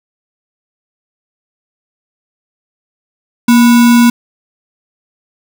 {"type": "tone with sample-and-hold", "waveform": "sine", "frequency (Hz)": 236.5, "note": "A#3", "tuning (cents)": 25, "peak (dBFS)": -3, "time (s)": [3.48, 4.1], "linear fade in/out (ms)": 5, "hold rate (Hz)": 1225, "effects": []}